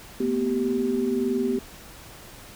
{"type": "tone cluster", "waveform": "sine", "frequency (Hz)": [227.2, 248.7, 389.3], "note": ["A#3", "B3", "G4"], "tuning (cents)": [-44, 12, -12], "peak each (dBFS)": [-30, -25, -25], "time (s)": [0.2, 1.59], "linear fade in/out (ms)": 5, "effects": ["pink hiss -45 dBFS RMS until 2.55 s"]}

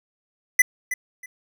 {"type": "tone with echo", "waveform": "square", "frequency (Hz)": 2000, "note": "B6", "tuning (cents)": 21, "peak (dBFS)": -11, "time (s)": [0.59, 0.62], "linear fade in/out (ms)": 5, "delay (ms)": 320, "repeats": 2, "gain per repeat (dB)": -13, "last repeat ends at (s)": 1.26, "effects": []}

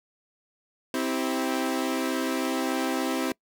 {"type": "chord", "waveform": "sawtooth", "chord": "C major", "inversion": "none", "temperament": "equal with one note detuned", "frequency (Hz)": [261.6, 325.1, 392], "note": ["C4", "E4", "G4"], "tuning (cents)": [0, -24, 0], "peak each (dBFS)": [-24, -26, -30], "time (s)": [0.94, 3.32], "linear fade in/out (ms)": 2, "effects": ["noise-tail reverb RT60 0.1 s tail -24 dB re dry"]}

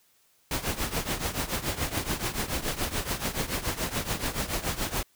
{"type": "noise with tremolo", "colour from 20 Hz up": "pink", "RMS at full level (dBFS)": -27, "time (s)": [0.51, 5.03], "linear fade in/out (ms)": 2, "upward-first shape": "triangle", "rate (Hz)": 7, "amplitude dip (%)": 85, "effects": ["white hiss -65 dBFS RMS until 5.15 s"]}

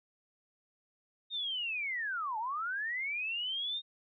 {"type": "linear two-way sweep", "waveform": "sine", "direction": "down then up", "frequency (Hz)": [3717, 842, 3717], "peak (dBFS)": -33, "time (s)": [1.3, 3.82], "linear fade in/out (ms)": 50, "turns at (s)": 2.38, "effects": []}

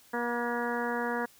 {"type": "harmonic tone with a mistuned harmonic", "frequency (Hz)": 239.2, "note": "A#3", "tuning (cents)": 45, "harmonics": [1, 2, 3, 4, 5, 6, 7, 8], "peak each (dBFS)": [-35, -34, -38, -36, -42, -39, -37, -44], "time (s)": [0.13, 1.26], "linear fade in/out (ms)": 10, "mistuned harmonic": 5, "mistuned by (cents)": -27, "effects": ["white hiss -59 dBFS RMS until 1.39 s"]}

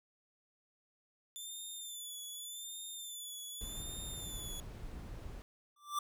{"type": "tone with vibrato", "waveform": "15% pulse", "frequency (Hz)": 3520, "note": "A7", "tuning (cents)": 0, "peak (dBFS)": -37, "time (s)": [1.36, 4.6], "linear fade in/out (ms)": 0, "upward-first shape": "sine", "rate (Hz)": 0.85, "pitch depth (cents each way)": 63}
{"type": "noise", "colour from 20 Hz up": "brown", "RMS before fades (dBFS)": -46, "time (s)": [3.61, 5.42], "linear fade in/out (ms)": 0}
{"type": "tone with exponential growth", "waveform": "square", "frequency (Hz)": 1174.7, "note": "D6", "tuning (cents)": 0, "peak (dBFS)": -31, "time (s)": [5.76, 5.99], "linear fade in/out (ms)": 5, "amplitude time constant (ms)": 48}
{"effects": []}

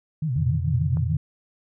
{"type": "tone with vibrato", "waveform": "sine", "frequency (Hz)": 139.4, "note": "C#3", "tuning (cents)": 10, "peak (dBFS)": -22, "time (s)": [0.22, 1.17], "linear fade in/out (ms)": 5, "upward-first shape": "sine", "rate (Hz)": 6.9, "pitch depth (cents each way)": 250}
{"type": "chord", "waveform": "sine", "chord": "F suspended fourth", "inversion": "none", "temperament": "equal with one note detuned", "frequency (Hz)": [87.31, 115.4, 130.81], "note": ["F2", "Bb2", "C3"], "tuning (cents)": [0, -17, 0], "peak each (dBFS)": [-25, -29, -31], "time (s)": [0.36, 1.17], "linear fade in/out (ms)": 5}
{"type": "click", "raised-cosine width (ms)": 1, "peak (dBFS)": -26, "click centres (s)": 0.971}
{"effects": []}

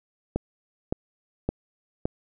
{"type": "click train", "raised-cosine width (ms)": 2, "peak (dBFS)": -11, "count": 4, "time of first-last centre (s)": [0.36, 2.055], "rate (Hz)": 1.77, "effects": []}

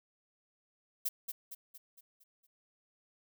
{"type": "noise with echo", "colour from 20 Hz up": "violet", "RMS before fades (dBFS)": -33, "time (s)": [1.05, 1.09], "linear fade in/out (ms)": 10, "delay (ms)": 230, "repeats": 6, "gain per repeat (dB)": -6, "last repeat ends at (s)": 2.47, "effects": []}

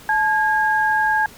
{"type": "tone pair together", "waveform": "sine", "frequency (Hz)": [864, 1632], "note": ["A5", "G#6"], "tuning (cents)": [-32, -31], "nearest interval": "major seventh", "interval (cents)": 1101, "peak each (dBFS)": -18, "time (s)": [0.09, 1.26], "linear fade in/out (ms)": 2, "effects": ["pink hiss -43 dBFS RMS until 1.37 s"]}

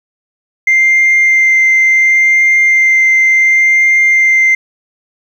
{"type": "tone with vibrato", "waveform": "sine", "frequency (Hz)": 2093, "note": "C7", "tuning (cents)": 0, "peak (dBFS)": -4, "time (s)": [0.67, 4.55], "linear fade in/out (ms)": 5, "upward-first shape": "sine", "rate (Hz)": 0.7, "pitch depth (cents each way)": 8, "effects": ["tanh soft clip ceiling -3 dBFS", "7-bit"]}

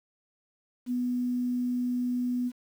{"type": "tone", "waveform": "sine", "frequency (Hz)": 246.9, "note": "B3", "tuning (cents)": 0, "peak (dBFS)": -26, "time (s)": [0.86, 2.52], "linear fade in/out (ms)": 50, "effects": ["9-bit"]}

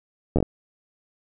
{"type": "slowing click train", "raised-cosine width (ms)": 2, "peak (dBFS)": -7, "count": 5, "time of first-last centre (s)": [0.36, 0.427], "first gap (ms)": 11, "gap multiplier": 1.29, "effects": []}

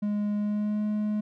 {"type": "tone with pitch glide", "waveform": "triangle", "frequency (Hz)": [207.4, 211.1], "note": ["G#3", "G#3"], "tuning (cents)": [-2, 29], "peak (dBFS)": -23, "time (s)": [0.02, 1.21], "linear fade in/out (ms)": 10, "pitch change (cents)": 31, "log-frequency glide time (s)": [0.36, 0.83], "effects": []}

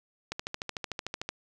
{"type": "click train", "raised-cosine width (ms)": 0.2, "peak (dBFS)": -16, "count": 14, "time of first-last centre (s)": [0.32, 1.29], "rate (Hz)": 13.4, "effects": []}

